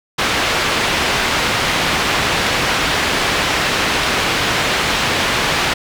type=low-pass noise; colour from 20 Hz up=white; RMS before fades=-17 dBFS; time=0.18-5.74 s; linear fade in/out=10 ms; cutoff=3000 Hz; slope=12 dB/octave; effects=none